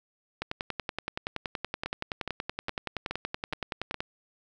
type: two click trains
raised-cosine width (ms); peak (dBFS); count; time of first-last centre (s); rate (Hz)
0.3; -15 / -16; 39 / 6; 0.42-4.005 / 1.86-3.943; 10.6 / 2.4
effects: none